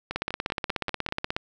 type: two click trains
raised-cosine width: 0.3 ms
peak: -11 / -15 dBFS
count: 21 / 6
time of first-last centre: 0.16-1.365 / 0.11-1.088 s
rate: 16.6 / 5.11 Hz
effects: none